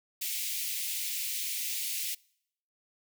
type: high-pass noise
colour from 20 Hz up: white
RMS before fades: -34 dBFS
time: 0.21-2.15 s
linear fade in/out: 10 ms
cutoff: 2100 Hz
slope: 48 dB/octave
effects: noise-tail reverb RT60 0.7 s tail -25 dB re dry